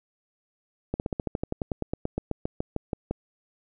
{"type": "slowing click train", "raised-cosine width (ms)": 2, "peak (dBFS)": -14, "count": 21, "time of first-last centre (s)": [0.94, 3.11], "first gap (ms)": 59, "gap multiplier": 1.06, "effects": []}